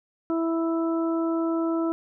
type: harmonic tone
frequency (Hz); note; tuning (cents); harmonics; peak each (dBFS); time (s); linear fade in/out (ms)
329.6; E4; 0; 1 / 2 / 3 / 4; -23 / -32 / -38 / -35; 0.3-1.92; 0
effects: none

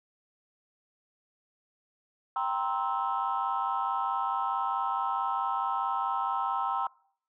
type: chord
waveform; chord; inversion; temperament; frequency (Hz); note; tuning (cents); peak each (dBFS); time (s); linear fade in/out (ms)
sine; C dominant seventh; second; just; 784.9 / 941.9 / 1046.5 / 1308.1; G5 / Bb5 / C6 / E6; +2 / +18 / 0 / -14; -32; 2.36-6.87; 2
effects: noise-tail reverb RT60 0.6 s tail -24 dB re dry + tanh soft clip ceiling -19 dBFS

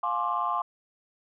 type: chord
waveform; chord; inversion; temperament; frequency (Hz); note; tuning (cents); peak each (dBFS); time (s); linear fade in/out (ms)
sine; D half-diminished seventh; first; just; 704.8 / 845.8 / 1057.2 / 1174.7; F5 / Ab5 / C6 / D6; +16 / +31 / +18 / 0; -32 / -33 / -28 / -30; 0.03-0.62; 5
effects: tanh soft clip ceiling -16 dBFS

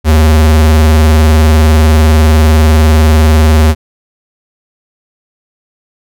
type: tone with vibrato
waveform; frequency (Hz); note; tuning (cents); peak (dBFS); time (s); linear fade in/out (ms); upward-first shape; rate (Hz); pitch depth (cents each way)
square; 77.78; D#2; 0; -4; 0.04-3.75; 50; sine; 20; 83
effects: none

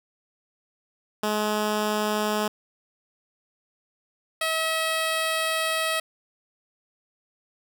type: tone pair in turn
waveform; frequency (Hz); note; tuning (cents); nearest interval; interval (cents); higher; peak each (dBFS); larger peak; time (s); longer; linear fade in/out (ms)
10% pulse; 211.8 / 643.4; G#3 / E5; +34 / -42; octave + perfect fifth; 1924; second; -15; neither; 1.23-2.48 / 4.41-6; second; 5
effects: none

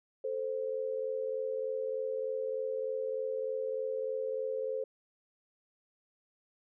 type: tone pair together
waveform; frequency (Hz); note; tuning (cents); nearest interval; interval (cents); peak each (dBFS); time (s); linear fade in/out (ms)
sine; 440 / 523.3; A4 / C5; 0 / 0; minor third; 300; -36 / -34; 0.24-4.84; 5
effects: none

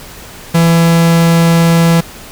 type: tone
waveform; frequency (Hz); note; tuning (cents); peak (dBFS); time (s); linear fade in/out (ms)
45% pulse; 167; E3; +23; -6; 0.54-2.01; 10
effects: pink hiss -32 dBFS RMS until 2.31 s

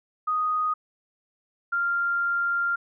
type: tone pair in turn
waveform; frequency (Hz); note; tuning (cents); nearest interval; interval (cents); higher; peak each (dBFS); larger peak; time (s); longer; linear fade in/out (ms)
sine; 1244.5 / 1392.1; D#6 / F6; 0 / -6; major second; 194; second; -22; neither; 0.27-0.74 / 1.72-2.76; second; 10
effects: none

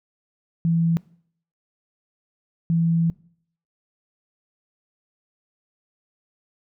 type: tone bursts at uneven times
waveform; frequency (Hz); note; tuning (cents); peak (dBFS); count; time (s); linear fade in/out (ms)
sine; 166.3; E3; +16; -17; 2; 0.65-0.97 / 2.7-3.1; 0
effects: noise-tail reverb RT60 0.6 s tail -22 dB re dry

